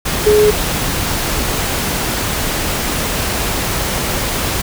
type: tone in noise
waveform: sine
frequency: 421.6 Hz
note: G#4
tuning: 26 cents sharp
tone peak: -7 dBFS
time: 0.26-0.51 s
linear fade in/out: 10 ms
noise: pink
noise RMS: -18 dBFS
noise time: 0.05-4.62 s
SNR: +8 dB
effects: none